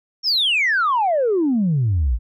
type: exponential sweep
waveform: sine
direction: down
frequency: 5588 to 51.8 Hz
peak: -14 dBFS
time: 0.23-2.19 s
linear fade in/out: 50 ms
effects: tanh soft clip ceiling -12 dBFS